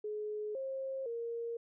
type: tone with pitch steps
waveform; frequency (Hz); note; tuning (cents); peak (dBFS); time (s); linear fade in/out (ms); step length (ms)
sine; 423.2 / 534 / 465.9; G#4 / C5 / A#4; +33 / +35 / -1; -36; 0.04-1.57; 5; 510
effects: none